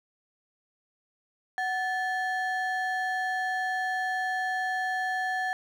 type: ring-modulated tone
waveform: triangle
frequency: 1244.5 Hz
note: D#6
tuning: in tune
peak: -22 dBFS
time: 1.58-5.53 s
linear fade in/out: 0 ms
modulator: 500 Hz
effects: none